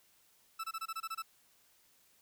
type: tone bursts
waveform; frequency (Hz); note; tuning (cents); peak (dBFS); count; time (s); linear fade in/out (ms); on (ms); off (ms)
40% pulse; 1318.5; E6; 0; -36; 9; 0.59-1.223; 10; 49; 24
effects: white hiss -68 dBFS RMS until 2.21 s